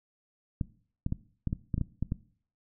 clicks, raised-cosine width 5 ms, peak -17 dBFS, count 10, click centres 0.612 / 1.064 / 1.124 / 1.473 / 1.529 / 1.742 / 1.78 / 1.813 / 2.026 / 2.121 s, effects noise-tail reverb RT60 0.5 s tail -19 dB re dry

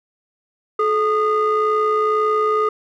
triangle ring-modulated tone, 400 Hz, G4, 35 cents sharp, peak -10 dBFS, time 0.79-2.69 s, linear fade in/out 5 ms, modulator 831 Hz, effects none

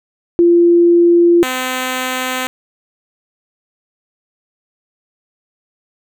sine / 5% pulse tone pair in turn, 344.2 / 256.4 Hz, F4 / C4, -25 / -35 cents, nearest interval perfect fourth, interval 510 cents, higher first, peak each -6 dBFS, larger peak neither, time 0.39-1.43 / 1.43-2.47 s, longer neither, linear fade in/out 0 ms, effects none

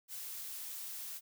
blue noise, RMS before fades -44 dBFS, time 0.08-1.21 s, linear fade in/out 50 ms, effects none

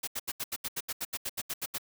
white noise bursts, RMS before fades -34 dBFS, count 15, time 0.03-1.783 s, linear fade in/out 10 ms, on 45 ms, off 77 ms, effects none

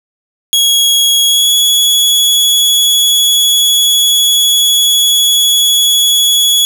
sawtooth tone with pitch glide, 3322 to 3372 Hz, G#7 to G#7, 0 to +26 cents, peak -4 dBFS, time 0.53-6.65 s, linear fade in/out 0 ms, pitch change +26 cents, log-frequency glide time 1.26-1.5 s, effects none

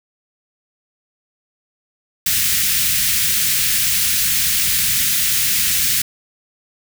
white band-stop noise, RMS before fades -17 dBFS, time 2.26-6.02 s, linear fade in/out 5 ms, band 200 to 1700 Hz, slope 24 dB/octave, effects none

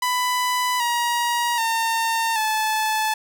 sawtooth tone with pitch steps, 996 / 951.6 / 909.1 / 868.6 Hz, B5 / A#5 / A#5 / A5, +14 / +35 / -44 / -23 cents, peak -16 dBFS, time 0.02-3.14 s, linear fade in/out 5 ms, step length 780 ms, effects none

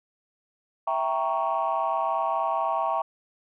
sine chord, E diminished seventh, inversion none, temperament equal, 659.3 / 784 / 932.3 / 1108.7 Hz, E5 / G5 / Bb5 / Db6, 0 / 0 / 0 / 0 cents, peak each -28 dBFS, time 0.87-3.02 s, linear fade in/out 5 ms, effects tanh soft clip ceiling -16 dBFS

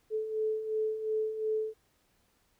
sine beating tone pair, 432.8 / 435.6 Hz, A4 / A4, -29 / -17 cents, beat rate 2.8 Hz, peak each -37 / -30 dBFS, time 0.1-1.74 s, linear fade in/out 50 ms, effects pink hiss -71 dBFS RMS until 2.59 s

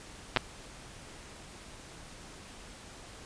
clicks, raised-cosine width 0.3 ms, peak -8 dBFS, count 2, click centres 0.363 / 0.371 s, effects pink hiss -49 dBFS RMS until 3.25 s + resampled to 22050 Hz

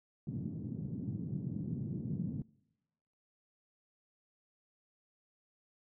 white band-pass noise, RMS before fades -39 dBFS, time 0.27-2.42 s, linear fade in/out 2 ms, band 110 to 220 Hz, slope 24 dB/octave, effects noise-tail reverb RT60 1.0 s tail -25 dB re dry

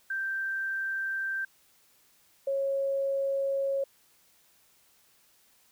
sine tone pair in turn, 1568 / 548.2 Hz, G6 / C#5, 0 / -19 cents, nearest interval octave + tritone, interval 1819 cents, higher first, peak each -29 / -26 dBFS, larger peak second, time 0.1-1.45 / 2.47-3.84 s, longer second, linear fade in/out 5 ms, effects white hiss -64 dBFS RMS until 5.71 s

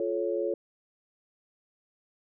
sine chord, F augmented, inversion none, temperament equal with one note detuned, 349.2 / 432.7 / 554.4 Hz, F4 / A4 / C#5, 0 / -29 / 0 cents, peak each -31 dBFS, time 0-0.54 s, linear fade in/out 2 ms, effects none

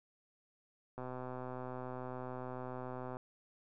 click train, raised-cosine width 1 ms, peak -30 dBFS, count 279, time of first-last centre 0.98-3.169 s, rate 127 Hz, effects none

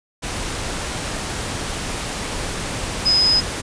sine tone in noise, 5050 Hz, D#8, 25 cents sharp, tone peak -13 dBFS, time 3.05-3.41 s, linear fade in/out 20 ms, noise pink, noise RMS -26 dBFS, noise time 0.22-3.62 s, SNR +10 dB, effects resampled to 22050 Hz

